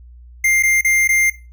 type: tone with dropouts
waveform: square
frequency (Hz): 2100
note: C7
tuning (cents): +6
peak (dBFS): -13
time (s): 0.44-1.3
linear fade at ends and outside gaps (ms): 5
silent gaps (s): 0.626-0.633 / 0.811-0.846 / 1.076-1.089
effects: noise-tail reverb RT60 0.3 s tail -17 dB re dry + added 60 Hz sine -38 dBFS peak until 1.52 s